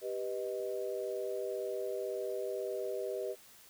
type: chord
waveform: sine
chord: G augmented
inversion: none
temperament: equal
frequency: 392 / 493.9 / 622.3 Hz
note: G4 / B4 / D#5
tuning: 0 / 0 / 0 cents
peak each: -38 / -39 / -40 dBFS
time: 0.01-3.36 s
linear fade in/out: 50 ms
effects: white hiss -58 dBFS RMS until 3.69 s